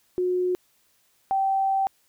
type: tone pair in turn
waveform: sine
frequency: 362.7 / 776.1 Hz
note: F#4 / G5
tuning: -34 / -18 cents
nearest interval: octave + minor second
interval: 1316 cents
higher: second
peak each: -21 / -20 dBFS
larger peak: second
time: 0.18-0.55 / 1.31-1.87 s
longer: second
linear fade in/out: 0 ms
effects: white hiss -65 dBFS RMS until 2.08 s